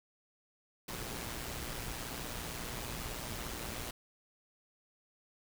pink noise with amplitude modulation, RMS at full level -39 dBFS, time 0.88-3.91 s, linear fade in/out 5 ms, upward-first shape sine, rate 118 Hz, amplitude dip 50%, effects none

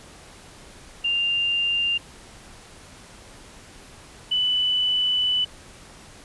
sine tone pair in turn, 2794 / 2987 Hz, F7 / F#7, 0 / +16 cents, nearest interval minor second, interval 116 cents, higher second, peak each -20 / -19 dBFS, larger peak second, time 1.04-1.98 / 4.31-5.45 s, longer second, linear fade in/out 10 ms, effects pink hiss -46 dBFS RMS until 6.24 s + resampled to 24000 Hz

